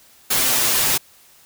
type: noise with comb filter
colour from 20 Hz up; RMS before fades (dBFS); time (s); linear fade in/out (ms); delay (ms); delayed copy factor
white; -18; 0.3-0.98; 10; 7.8; +0.9
effects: white hiss -51 dBFS RMS until 1.45 s